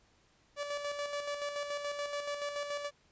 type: tone with tremolo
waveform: sawtooth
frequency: 578 Hz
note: D5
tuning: 28 cents flat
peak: -30 dBFS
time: 0.56-2.91 s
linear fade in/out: 50 ms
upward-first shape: square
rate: 7 Hz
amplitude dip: 45%
effects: pink hiss -68 dBFS RMS until 3.11 s + resampled to 16000 Hz